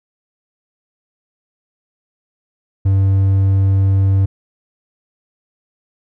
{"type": "tone", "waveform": "triangle", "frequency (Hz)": 97, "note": "G2", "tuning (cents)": -18, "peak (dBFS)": -8, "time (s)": [2.85, 4.26], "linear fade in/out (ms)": 10, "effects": []}